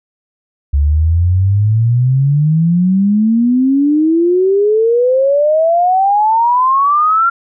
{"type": "exponential sweep", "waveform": "sine", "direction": "up", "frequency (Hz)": [69.3, 1387], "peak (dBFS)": -8, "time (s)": [0.73, 7.3], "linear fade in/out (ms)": 10, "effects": []}